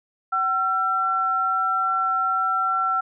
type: tone pair together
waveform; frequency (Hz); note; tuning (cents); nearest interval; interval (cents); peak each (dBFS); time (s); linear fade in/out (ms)
sine; 758 / 1350.6; F#5 / E6; +42 / +42; minor seventh; 1000; -27 / -20; 0.32-3.01; 10
effects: none

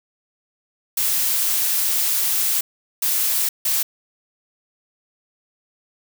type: noise bursts at uneven times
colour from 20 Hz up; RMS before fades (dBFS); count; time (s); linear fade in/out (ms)
blue; -20; 3; 0.97-2.61 / 3.02-3.49 / 3.65-3.83; 5
effects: none

